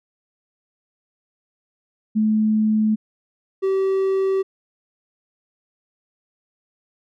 sine / triangle tone pair in turn, 216 / 384.9 Hz, A3 / G4, -32 / -32 cents, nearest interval minor seventh, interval 1000 cents, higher second, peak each -15 dBFS, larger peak neither, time 2.15-2.96 / 3.62-4.43 s, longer neither, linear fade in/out 20 ms, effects none

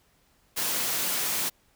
white high-pass noise, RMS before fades -28 dBFS, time 0.56-1.5 s, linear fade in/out 20 ms, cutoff 110 Hz, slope 24 dB/octave, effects pink hiss -65 dBFS RMS until 1.75 s

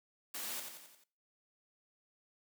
white noise with echo, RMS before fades -42 dBFS, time 0.34-0.6 s, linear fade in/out 5 ms, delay 88 ms, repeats 5, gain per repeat -5 dB, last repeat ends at 1.04 s, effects noise-tail reverb RT60 0.4 s tail -20 dB re dry + high-pass 200 Hz 12 dB/octave

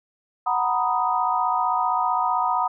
sine chord, B major seventh, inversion second, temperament equal, 740 / 932.3 / 987.8 / 1244.5 Hz, F#5 / A#5 / B5 / D#6, 0 / 0 / 0 / 0 cents, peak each -25 dBFS, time 0.46-2.68 s, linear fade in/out 10 ms, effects none

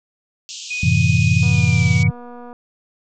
white band-pass noise, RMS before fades -33 dBFS, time 0.49-2.03 s, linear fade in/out 0 ms, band 2600 to 7400 Hz, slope 96 dB/octave
sine tone with pitch glide, 2489 to 2256 Hz, D#7 to C#7, 0 to +30 cents, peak -22 dBFS, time 0.7-2.08 s, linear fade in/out 10 ms, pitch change -170 cents, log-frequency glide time 1.5-1.96 s
sine chord, F# half-diminished seventh, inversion none, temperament just, 92.5 / 111 / 133.2 / 166.5 Hz, F#2 / A2 / C3 / E3, 0 / +16 / +31 / +18 cents, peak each -18 dBFS, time 0.83-2.11 s, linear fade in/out 5 ms
click train, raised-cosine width 1 ms, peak -25 dBFS, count 267, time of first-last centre 1.43-2.529 s, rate 242 Hz
effects none

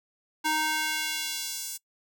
square tone with high-pass filter sweep, 310 Hz, D#4, 6 cents flat, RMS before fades -30 dBFS, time 0.44-1.78 s, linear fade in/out 20 ms, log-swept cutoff 740 to 7600 Hz, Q 0.96, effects noise-tail reverb RT60 0.1 s tail -23 dB re dry

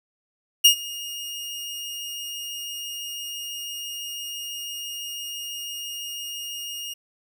sawtooth tone with ADSR envelope, 2849 Hz, F7, 34 cents sharp, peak -6 dBFS, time 0.64-6.94 s, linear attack 13 ms, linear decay 95 ms, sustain -22 dB, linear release 11 ms, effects none

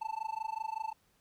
triangle tone with amplitude modulation, 881 Hz, A5, 2 cents sharp, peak -29 dBFS, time 0.01-0.93 s, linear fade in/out 10 ms, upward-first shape sine, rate 25.3 Hz, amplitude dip 100%, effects pink hiss -71 dBFS RMS until 1.2 s

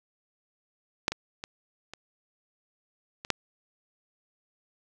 clicks, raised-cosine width 0.2 ms, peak -6 / -14 / -19 / -23 / -22 / -6 dBFS, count 6, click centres 1.081 / 1.12 / 1.439 / 1.936 / 3.249 / 3.303 s, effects none

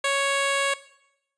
10% pulse tone, 554.4 Hz, C#5, in tune, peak -13 dBFS, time 0.04-0.74 s, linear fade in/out 5 ms, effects noise-tail reverb RT60 0.8 s tail -17 dB re dry + resampled to 22050 Hz

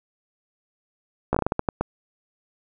slowing click train, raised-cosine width 1 ms, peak -7 dBFS, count 10, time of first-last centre 1.33-1.81 s, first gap 15 ms, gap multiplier 1.3, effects none

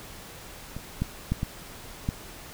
clicks, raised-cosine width 5 ms, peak -23 / -13 / -12 / -15 / -13 dBFS, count 5, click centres 0.766 / 1.02 / 1.32 / 1.431 / 2.089 s, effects pink hiss -44 dBFS RMS until 2.53 s

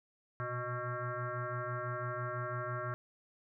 sine tone with frequency modulation, 618 Hz, D#5, 12 cents flat, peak -35 dBFS, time 0.4-2.94 s, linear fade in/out 0 ms, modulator 246 Hz, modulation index 3.9, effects none

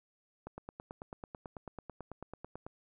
click train, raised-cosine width 1 ms, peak -29 dBFS, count 21, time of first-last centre 0.47-2.665 s, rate 9.11 Hz, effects none

